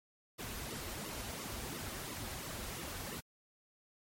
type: noise with flanger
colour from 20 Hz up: pink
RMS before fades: -43 dBFS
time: 0.38-3.21 s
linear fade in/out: 20 ms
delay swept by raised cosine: 1.2 to 7 ms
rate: 2.9 Hz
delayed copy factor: -0.95
effects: MP3 64 kbps